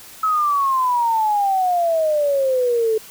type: exponential sweep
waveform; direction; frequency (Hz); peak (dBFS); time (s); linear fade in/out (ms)
sine; down; 1296 to 432.7; -15; 0.23-2.98; 5
effects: white hiss -41 dBFS RMS until 3.1 s